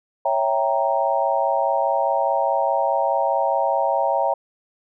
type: chord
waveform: sine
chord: C# diminished seventh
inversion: none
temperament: equal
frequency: 554.4 / 659.3 / 784 / 932.3 Hz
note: C#5 / E5 / G5 / Bb5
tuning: 0 / 0 / 0 / 0 cents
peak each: -23 dBFS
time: 0.25-4.34 s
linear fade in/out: 5 ms
effects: none